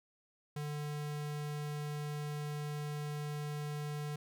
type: tone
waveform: square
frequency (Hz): 148.2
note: D3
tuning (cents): +16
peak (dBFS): -38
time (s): 0.56-4.16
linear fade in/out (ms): 5
effects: none